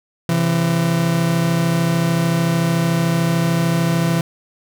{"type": "tone pair together", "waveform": "40% pulse", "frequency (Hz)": [134, 167.49], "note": ["C3", "E3"], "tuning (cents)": [42, 28], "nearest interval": "major third", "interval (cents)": 386, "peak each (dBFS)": [-21, -15], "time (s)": [0.29, 4.21], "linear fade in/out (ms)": 2, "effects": []}